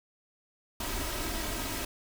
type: noise with comb filter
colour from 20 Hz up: pink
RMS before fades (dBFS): -34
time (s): 0.8-1.85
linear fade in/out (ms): 5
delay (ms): 3.1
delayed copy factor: +0.6
effects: none